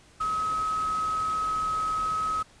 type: tone in noise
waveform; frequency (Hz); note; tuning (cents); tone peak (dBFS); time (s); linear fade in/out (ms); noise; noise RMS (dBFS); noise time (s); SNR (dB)
sine; 1277; D#6; +45; -25; 0.2-2.43; 10; pink; -42; 0.2-2.43; +14
effects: pink hiss -56 dBFS RMS until 2.6 s + resampled to 22050 Hz